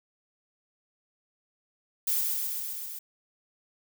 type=noise with echo; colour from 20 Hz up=violet; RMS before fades=-27 dBFS; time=2.07-2.21 s; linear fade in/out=5 ms; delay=130 ms; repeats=6; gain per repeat=-2 dB; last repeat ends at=2.99 s; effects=none